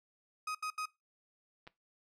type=tone bursts; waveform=35% pulse; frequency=1255 Hz; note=D#6; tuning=15 cents sharp; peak=-34 dBFS; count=3; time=0.47-0.857 s; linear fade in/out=5 ms; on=79 ms; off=75 ms
type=clicks; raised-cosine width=0.3 ms; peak=-39 / -33 dBFS; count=2; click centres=1.669 / 1.675 s
effects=noise-tail reverb RT60 0.2 s tail -19 dB re dry + low-pass 10000 Hz 12 dB/octave